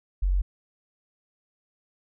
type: tone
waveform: sine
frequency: 46.25 Hz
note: F#1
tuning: in tune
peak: -20 dBFS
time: 0.22-0.42 s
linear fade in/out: 10 ms
effects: none